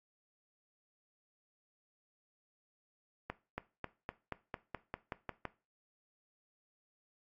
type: accelerating click train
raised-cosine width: 0.5 ms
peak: -23 dBFS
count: 11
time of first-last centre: 3.3-5.453 s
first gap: 280 ms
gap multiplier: 0.94
effects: noise-tail reverb RT60 0.3 s tail -17 dB re dry + AAC 64 kbps